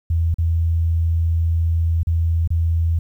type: tone with dropouts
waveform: sine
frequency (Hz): 82.8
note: E2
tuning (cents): +8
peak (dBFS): -15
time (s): 0.1-2.99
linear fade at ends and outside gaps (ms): 5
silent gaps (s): 0.343-0.384 / 2.032-2.07 / 2.476-2.504
effects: 9-bit